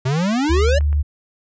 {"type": "exponential sweep", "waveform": "square", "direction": "up", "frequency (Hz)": [124.3, 600], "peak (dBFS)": -17, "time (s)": [0.05, 0.79], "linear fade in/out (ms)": 10}
{"type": "click train", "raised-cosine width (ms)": 0.5, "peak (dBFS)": -24, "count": 6, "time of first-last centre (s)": [0.33, 0.929], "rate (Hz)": 8.35}
{"type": "tone", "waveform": "sine", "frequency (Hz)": 73.42, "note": "D2", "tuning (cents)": 0, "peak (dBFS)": -14, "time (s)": [0.49, 1.03], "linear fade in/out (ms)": 20}
{"effects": ["resampled to 16000 Hz"]}